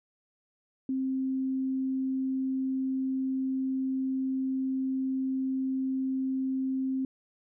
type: tone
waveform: sine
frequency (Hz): 263.7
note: C4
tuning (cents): +14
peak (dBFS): -27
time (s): 0.89-7.05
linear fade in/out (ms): 2
effects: none